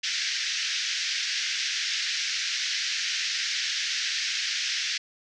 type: band-pass noise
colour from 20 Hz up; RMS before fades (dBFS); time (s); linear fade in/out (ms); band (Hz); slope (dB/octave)
white; -29; 0.03-4.98; 10; 1600 to 6000; 48
effects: none